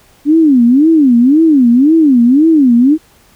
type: tone with vibrato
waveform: sine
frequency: 277.2 Hz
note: C#4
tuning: in tune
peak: -4 dBFS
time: 0.25-2.98 s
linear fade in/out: 50 ms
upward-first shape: sine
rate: 1.9 Hz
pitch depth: 290 cents each way
effects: pink hiss -47 dBFS RMS until 3.35 s